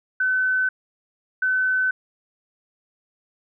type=tone pair in turn; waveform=sine; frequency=1516 / 1516 Hz; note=F#6 / F#6; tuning=+42 / +42 cents; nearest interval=unison; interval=0 cents; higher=neither; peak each=-18 dBFS; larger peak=neither; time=0.2-0.69 / 1.42-1.91 s; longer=neither; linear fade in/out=5 ms; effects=none